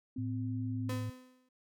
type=tone; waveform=sine; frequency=257 Hz; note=C4; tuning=31 cents flat; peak=-37 dBFS; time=0.16-0.93 s; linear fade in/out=5 ms
type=tone with pitch glide; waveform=sine; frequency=110 to 108.36 Hz; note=A2 to A2; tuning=0 to -26 cents; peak=-35 dBFS; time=0.18-1.1 s; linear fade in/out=5 ms; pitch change=-26 cents; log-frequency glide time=0.64-0.97 s
type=tone with exponential decay; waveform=35% pulse; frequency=254.5 Hz; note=C4; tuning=48 cents flat; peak=-31 dBFS; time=0.89-1.49 s; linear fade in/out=5 ms; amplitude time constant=130 ms
effects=none